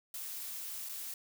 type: noise with dropouts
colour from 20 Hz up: blue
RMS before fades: -42 dBFS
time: 0.14-1.14 s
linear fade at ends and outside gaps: 2 ms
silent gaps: 0.889-0.893 s
effects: none